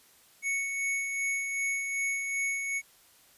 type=tone with tremolo; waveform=square; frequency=2217 Hz; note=C#7; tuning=in tune; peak=-28 dBFS; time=0.42-2.82 s; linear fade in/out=50 ms; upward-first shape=sine; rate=2.6 Hz; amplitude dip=40%; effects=white hiss -60 dBFS RMS until 3.37 s + resampled to 32000 Hz